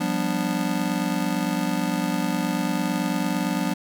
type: chord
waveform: square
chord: G dominant seventh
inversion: third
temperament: just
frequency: 176.4 / 196 / 245 / 294 Hz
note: F3 / G3 / B3 / D4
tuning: +18 / 0 / -14 / +2 cents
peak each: -29 dBFS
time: 0-3.74 s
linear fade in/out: 10 ms
effects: none